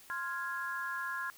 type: chord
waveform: sine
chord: F minor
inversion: second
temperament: equal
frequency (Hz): 1046.5 / 1396.9 / 1661.2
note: C6 / F6 / Ab6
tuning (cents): 0 / 0 / 0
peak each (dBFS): -40 / -40 / -38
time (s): 0.1-1.3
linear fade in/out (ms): 0
effects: white hiss -57 dBFS RMS until 1.37 s